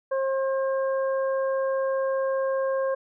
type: harmonic tone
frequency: 535 Hz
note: C5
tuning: 38 cents sharp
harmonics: 1 / 2 / 3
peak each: -23 / -33 / -38 dBFS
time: 0.11-2.95 s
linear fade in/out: 10 ms
effects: none